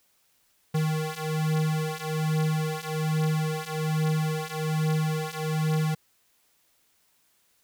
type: beating tone pair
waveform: square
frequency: 155.56 / 156.76 Hz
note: D#3 / D#3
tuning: 0 / +13 cents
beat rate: 1.2 Hz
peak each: -29 / -28 dBFS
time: 0.74-5.95 s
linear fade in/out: 10 ms
effects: white hiss -67 dBFS RMS until 7.63 s